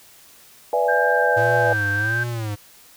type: chord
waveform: sine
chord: E dominant seventh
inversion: second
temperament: equal with one note detuned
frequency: 493.9 / 587.3 / 670 / 830.6 Hz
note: B4 / D5 / E5 / G#5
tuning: 0 / 0 / +28 / 0 cents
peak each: -21 / -23 / -24 / -22 dBFS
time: 0.73-1.73 s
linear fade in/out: 2 ms
type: tone with pitch glide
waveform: sine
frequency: 1587 to 1567 Hz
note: G6 to G6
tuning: +21 to -1 cents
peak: -20 dBFS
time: 0.88-2.24 s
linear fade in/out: 10 ms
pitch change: -22 cents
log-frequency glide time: 1.12-1.39 s
type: tone with vibrato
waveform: square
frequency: 110 Hz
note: A2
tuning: in tune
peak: -25 dBFS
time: 1.36-2.56 s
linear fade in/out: 20 ms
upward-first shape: sine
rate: 1.4 Hz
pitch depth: 150 cents each way
effects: white hiss -49 dBFS RMS until 2.96 s